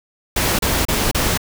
pink noise bursts, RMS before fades -18 dBFS, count 4, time 0.36-1.376 s, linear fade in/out 5 ms, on 230 ms, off 32 ms, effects none

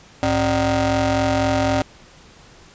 25% pulse ring-modulated tone, 164.81 Hz, E3, in tune, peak -10 dBFS, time 0.23-1.82 s, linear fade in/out 0 ms, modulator 434 Hz, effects pink hiss -47 dBFS RMS until 2.74 s + resampled to 16000 Hz

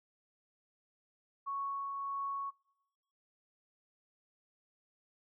sine tone with tremolo, 1108.7 Hz, C#6, in tune, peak -34 dBFS, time 1.46-2.51 s, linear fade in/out 20 ms, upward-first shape triangle, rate 1.6 Hz, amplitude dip 30%, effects noise-tail reverb RT60 1.0 s tail -26 dB re dry

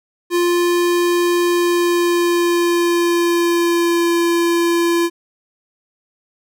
square tone with pitch glide, 349.2 to 341 Hz, F4 to F4, 0 to -41 cents, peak -14 dBFS, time 0.3-5.1 s, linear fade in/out 50 ms, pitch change -41 cents, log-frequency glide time 1.47-4.14 s, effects none

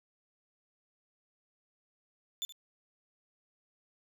35% pulse tone with echo, 3520 Hz, A7, in tune, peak -31 dBFS, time 2.42-2.45 s, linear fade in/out 0 ms, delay 73 ms, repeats 1, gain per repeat -15 dB, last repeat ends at 2.523 s, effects none

